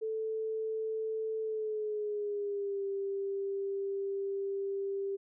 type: tone with pitch glide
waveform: sine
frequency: 440 to 394.3 Hz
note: A4 to G4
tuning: 0 to +10 cents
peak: -32 dBFS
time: 0.01-5.17 s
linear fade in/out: 20 ms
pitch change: -190 cents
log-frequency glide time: 1.41-2.85 s
effects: none